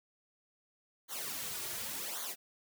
white noise with flanger, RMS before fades -40 dBFS, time 1.08-2.36 s, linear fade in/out 50 ms, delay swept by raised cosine 0.38 to 3.98 ms, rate 0.89 Hz, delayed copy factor -0.95, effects none

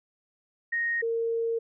sine tone pair in turn, 1864.7 / 459.1 Hz, A#6 / A#4, 0 / -26 cents, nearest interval 2 octaves, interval 2426 cents, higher first, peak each -25 dBFS, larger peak neither, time 0.72-1.02 / 1.02-1.59 s, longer second, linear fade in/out 10 ms, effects none

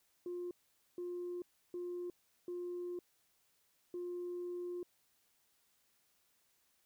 sine tone bursts at uneven times, 353.8 Hz, F4, 23 cents sharp, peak -38 dBFS, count 5, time 0.26-0.51 / 0.98-1.42 / 1.74-2.1 / 2.48-2.99 / 3.94-4.83 s, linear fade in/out 2 ms, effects tanh soft clip ceiling -36 dBFS + white hiss -75 dBFS RMS until 6.85 s

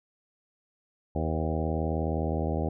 harmonic tone with a mistuned harmonic, 79.5 Hz, D#2, 38 cents sharp, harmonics 1 / 2 / 3 / 4 / 5 / 6 / 7 / 8 / 9 / 10, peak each -30 / -33 / -35 / -36 / -37 / -38 / -38 / -39 / -40 / -40 dBFS, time 1.15-2.69 s, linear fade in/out 5 ms, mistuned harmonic 7, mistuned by -38 cents, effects none

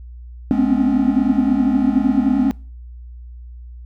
triangle tone cluster, 211.1 / 247.7 / 256.6 / 270.3 / 280.5 Hz, G#3 / B3 / C4 / C#4 / C#4, +29 / +5 / -34 / -44 / +21 cents, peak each -18 dBFS, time 0.51-2.51 s, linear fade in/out 0 ms, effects noise-tail reverb RT60 0.4 s tail -24 dB re dry + added 60 Hz sine -33 dBFS peak until 3.85 s

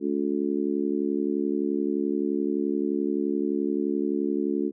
harmonic tone, 71.6 Hz, D2, 43 cents flat, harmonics 3 / 4 / 5 / 6, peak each -30 / -27 / -28 / -33 dBFS, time 0-4.72 s, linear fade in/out 50 ms, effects none

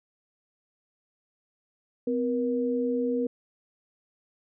sine tone pair together, 254.7 / 476.3 Hz, C4 / A#4, -46 / +37 cents, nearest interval major seventh, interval 1083 cents, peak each -27 dBFS, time 2.07-3.27 s, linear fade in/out 5 ms, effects none

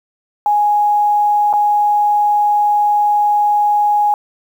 sine tone with dropouts, 830.6 Hz, G#5, in tune, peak -10 dBFS, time 0.46-4.14 s, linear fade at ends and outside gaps 1 ms, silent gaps 1.529-1.536 s, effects 7-bit

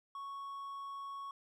triangle tone, 1108.7 Hz, C#6, in tune, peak -40 dBFS, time 0.15-1.31 s, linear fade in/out 2 ms, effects none

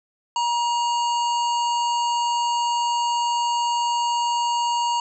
harmonic tone with a mistuned harmonic, 949 Hz, A#5, 31 cents sharp, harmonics 1 / 3 / 5 / 7 / 8, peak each -20 / -30 / -34 / -37 / -38 dBFS, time 0.36-5 s, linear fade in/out 2 ms, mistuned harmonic 5, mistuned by -96 cents, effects none

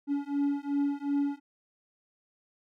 triangle beating tone pair, 282.6 / 285.3 Hz, C#4 / C#4, +34 / +50 cents, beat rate 2.7 Hz, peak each -28 dBFS, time 0.07-1.4 s, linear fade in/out 50 ms, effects none

